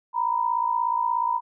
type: tone pair together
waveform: sine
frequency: 936.2 / 993 Hz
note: A#5 / B5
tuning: +7 / +9 cents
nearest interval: minor second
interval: 102 cents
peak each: -24 / -24 dBFS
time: 0.13-1.41 s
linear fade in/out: 50 ms
effects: none